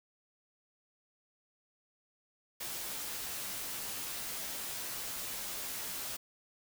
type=noise with comb filter; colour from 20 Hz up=white; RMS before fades=-40 dBFS; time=2.6-6.17 s; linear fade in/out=10 ms; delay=13 ms; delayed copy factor=-0.55; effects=none